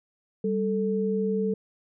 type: tone pair together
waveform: sine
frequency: 196 / 440 Hz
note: G3 / A4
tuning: 0 / 0 cents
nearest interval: octave + major second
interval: 1400 cents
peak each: -26 dBFS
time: 0.44-1.54 s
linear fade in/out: 5 ms
effects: none